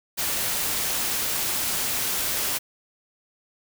white noise, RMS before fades -26 dBFS, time 0.17-2.59 s, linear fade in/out 20 ms, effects none

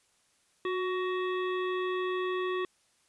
harmonic tone with a mistuned harmonic, 373.9 Hz, F#4, 18 cents sharp, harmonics 1 / 3 / 5 / 7 / 9 / 10, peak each -30 / -36 / -40 / -45 / -46 / -54 dBFS, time 0.65-2.65 s, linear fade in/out 2 ms, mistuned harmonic 1, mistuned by -36 cents, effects white hiss -69 dBFS RMS until 3.08 s + resampled to 24000 Hz

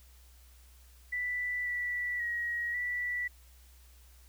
sine tone with pitch steps, 1976 / 1959 / 1899 / 1960 Hz, B6 / B6 / A#6 / B6, 0 / -15 / +32 / -14 cents, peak -31 dBFS, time 1.12-3.28 s, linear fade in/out 10 ms, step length 540 ms, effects added 62 Hz sine -55 dBFS peak until 4.28 s + white hiss -63 dBFS RMS until 4.28 s

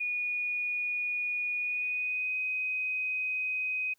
sine tone with pitch glide, 2455 to 2512 Hz, D#7 to D#7, -24 to +16 cents, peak -29 dBFS, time 0-3.94 s, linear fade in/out 10 ms, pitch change +40 cents, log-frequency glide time 1.58-2.37 s, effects white hiss -72 dBFS RMS until 3.98 s

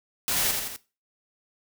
white noise with echo, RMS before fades -26 dBFS, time 0.28-0.51 s, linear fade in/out 0 ms, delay 84 ms, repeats 3, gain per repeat -4 dB, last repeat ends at 0.762 s, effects noise-tail reverb RT60 0.3 s tail -18 dB re dry

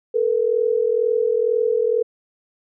sine tone pair together, 440 / 482.1 Hz, A4 / B4, 0 / -42 cents, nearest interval major second, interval 158 cents, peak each -19 dBFS, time 0.14-2.03 s, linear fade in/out 10 ms, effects none

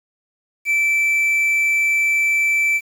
triangle tone with quantisation, 2326 Hz, D7, 17 cents flat, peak -13 dBFS, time 0.65-2.81 s, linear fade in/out 50 ms, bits 7, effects none

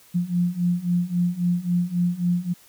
sine beating tone pair, 173.9 / 177.6 Hz, F3 / F3, -7 / +29 cents, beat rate 3.7 Hz, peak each -24 / -22 dBFS, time 0.14-2.54 s, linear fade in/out 20 ms, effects white hiss -53 dBFS RMS until 2.68 s

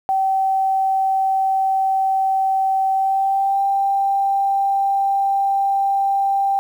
sine tone with pitch glide, 770 to 788 Hz, G5 to G5, -31 to +9 cents, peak -15 dBFS, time 0.09-6.59 s, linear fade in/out 0 ms, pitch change +40 cents, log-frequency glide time 2.93-3.62 s, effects 8-bit

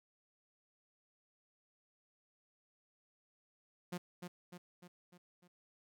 sawtooth tone with echo, 177.6 Hz, F3, 29 cents sharp, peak -35 dBFS, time 3.92-3.98 s, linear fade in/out 10 ms, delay 300 ms, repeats 5, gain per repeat -5 dB, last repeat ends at 5.48 s, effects none

